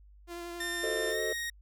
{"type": "tone with vibrato", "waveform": "sawtooth", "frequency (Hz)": 345.1, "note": "F4", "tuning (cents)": -21, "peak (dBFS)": -35, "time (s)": [0.27, 1.15], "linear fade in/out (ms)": 50, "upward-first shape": "triangle", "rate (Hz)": 11, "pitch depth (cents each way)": 17}
{"type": "tone with pitch glide", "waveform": "sawtooth", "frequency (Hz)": [1800, 1873.2], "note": ["A6", "A#6"], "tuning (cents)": [39, 8], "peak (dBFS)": -30, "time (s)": [0.6, 1.5], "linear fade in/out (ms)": 5, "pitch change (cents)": 69, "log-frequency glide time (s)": [1.1, 1.2]}
{"type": "chord", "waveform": "triangle", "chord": "F# diminished seventh", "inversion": "none", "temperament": "equal", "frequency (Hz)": [370, 440, 523.3, 622.3], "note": ["F#4", "A4", "C5", "Eb5"], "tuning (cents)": [0, 0, 0, 0], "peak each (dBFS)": [-37, -32, -38, -35], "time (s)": [0.83, 1.33], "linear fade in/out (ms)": 5}
{"effects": ["added 50 Hz sine -53 dBFS peak until 1.61 s"]}